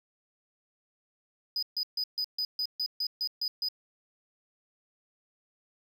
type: tone bursts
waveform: triangle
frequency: 4978 Hz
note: D#8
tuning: in tune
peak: -27 dBFS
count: 11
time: 1.56-3.686 s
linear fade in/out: 2 ms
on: 66 ms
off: 140 ms
effects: none